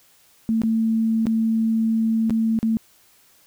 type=tone with dropouts; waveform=sine; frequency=223.9 Hz; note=A3; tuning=30 cents sharp; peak=-17 dBFS; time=0.49-2.77 s; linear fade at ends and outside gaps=0 ms; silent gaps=0.618-0.635 / 1.256-1.268 / 2.297-2.306 / 2.589-2.629 s; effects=white hiss -56 dBFS RMS until 3.46 s